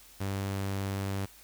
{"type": "tone", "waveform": "sawtooth", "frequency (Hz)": 98, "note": "G2", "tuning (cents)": 0, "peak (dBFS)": -27, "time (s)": [0.2, 1.26], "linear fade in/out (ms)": 10, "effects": ["added 47 Hz sine -62 dBFS peak until 1.43 s", "white hiss -55 dBFS RMS until 1.43 s"]}